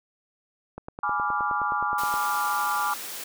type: click train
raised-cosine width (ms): 1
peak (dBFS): -22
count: 14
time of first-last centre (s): 0.78-2.14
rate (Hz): 9.56
type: chord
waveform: sine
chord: G# diminished seventh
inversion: none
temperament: equal with one note detuned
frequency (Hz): 834.9 / 987.8 / 1174.7 / 1396.9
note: G#5 / B5 / D6 / F6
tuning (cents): +9 / 0 / 0 / 0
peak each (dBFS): -29 / -32 / -27 / -30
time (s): 1.03-2.94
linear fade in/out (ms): 5
type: high-pass noise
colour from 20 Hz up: white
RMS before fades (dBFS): -36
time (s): 1.98-3.24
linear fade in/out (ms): 5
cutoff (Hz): 220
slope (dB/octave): 12
effects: none